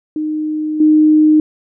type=tone with level steps; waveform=sine; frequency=307.6 Hz; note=D#4; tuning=20 cents flat; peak=-16 / -6 dBFS; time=0.16-1.4 s; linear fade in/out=2 ms; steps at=0.8 s; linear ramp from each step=5 ms; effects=none